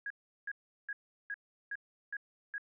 sine tone bursts, 1650 Hz, G#6, 12 cents flat, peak -36 dBFS, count 7, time 0.06-2.581 s, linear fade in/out 2 ms, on 43 ms, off 370 ms, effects none

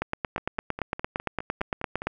two click trains, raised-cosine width 0.5 ms, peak -11 / -19 dBFS, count 19 / 9, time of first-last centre 0.02-2.07 / 0.38-2.019 s, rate 8.78 / 4.88 Hz, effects none

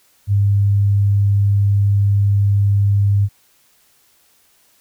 sine tone, 100.7 Hz, G2, 47 cents sharp, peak -11 dBFS, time 0.27-3.29 s, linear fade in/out 50 ms, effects white hiss -56 dBFS RMS until 4.8 s

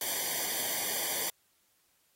white noise with comb filter, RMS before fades -33 dBFS, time 0.01-1.3 s, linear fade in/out 2 ms, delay 0.75 ms, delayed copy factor -0.9, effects white hiss -71 dBFS RMS until 2.15 s + AAC 48 kbps

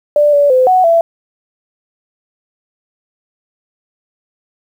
sine tone with pitch steps, 589 / 575 / 512 / 741 / 669 Hz, D5 / D5 / C5 / F#5 / E5, +5 / -37 / -38 / +2 / +25 cents, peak -6 dBFS, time 0.16-1.01 s, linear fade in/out 2 ms, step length 170 ms, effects 7-bit

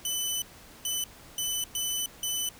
15% pulse tone bursts at uneven times, 3004 Hz, F#7, 26 cents sharp, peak -21 dBFS, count 5, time 0.05-0.42 / 0.85-1.04 / 1.38-1.64 / 1.75-2.06 / 2.23-2.49 s, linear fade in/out 2 ms, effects pink hiss -51 dBFS RMS until 2.59 s

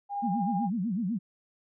sine tone with tremolo, 809 Hz, G#5, 46 cents flat, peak -28 dBFS, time 0.09-0.7 s, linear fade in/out 50 ms, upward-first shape triangle, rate 13 Hz, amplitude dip 35%
sine tone with vibrato, 206.1 Hz, G#3, 13 cents flat, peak -27 dBFS, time 0.22-1.19 s, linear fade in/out 20 ms, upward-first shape sine, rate 8 Hz, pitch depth 280 cents each way
effects none

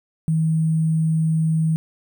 sine tone with sample-and-hold, 160 Hz, D#3, 49 cents sharp, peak -16 dBFS, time 0.28-1.76 s, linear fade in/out 0 ms, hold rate 8820 Hz, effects none

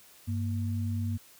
sine tone pair together, 97.9 / 233.1 Hz, G2 / A#3, -2 / 0 cents, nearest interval octave + minor third, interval 1502 cents, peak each -29 / -35 dBFS, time 0.27-1.18 s, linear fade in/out 20 ms, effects white hiss -56 dBFS RMS until 1.39 s

